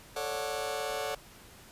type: chord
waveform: sawtooth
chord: D major seventh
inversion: second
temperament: just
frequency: 440.5 / 550.6 / 587.3 / 734.2 Hz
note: A4 / C#5 / D5 / F#5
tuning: +2 / -12 / 0 / -14 cents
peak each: -34 dBFS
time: 0.16-1.15 s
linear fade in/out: 5 ms
effects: pink hiss -53 dBFS RMS until 1.71 s + resampled to 32000 Hz